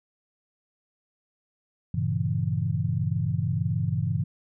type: chord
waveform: sine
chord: G diminished seventh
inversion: none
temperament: equal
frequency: 98 / 116.54 / 138.59 / 164.81 Hz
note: G2 / Bb2 / Db3 / Fb3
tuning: 0 / 0 / 0 / 0 cents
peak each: -29 dBFS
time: 1.94-4.24 s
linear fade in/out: 5 ms
effects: none